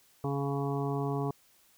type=harmonic tone; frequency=140 Hz; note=C#3; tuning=18 cents sharp; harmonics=1 / 2 / 3 / 5 / 6 / 7 / 8; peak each=-32 / -36 / -35 / -40 / -43 / -43 / -43 dBFS; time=0.24-1.31 s; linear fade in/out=2 ms; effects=white hiss -64 dBFS RMS until 1.77 s